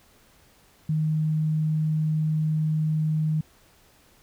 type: tone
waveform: sine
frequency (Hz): 155.56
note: D#3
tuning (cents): 0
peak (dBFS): -21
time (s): 0.89-3.41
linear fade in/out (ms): 5
effects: pink hiss -58 dBFS RMS until 4.22 s